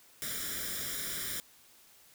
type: noise with comb filter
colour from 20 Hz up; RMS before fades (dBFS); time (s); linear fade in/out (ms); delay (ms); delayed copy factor
white; -37; 0.22-1.4; 0; 0.56; +0.8
effects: white hiss -60 dBFS RMS until 2.14 s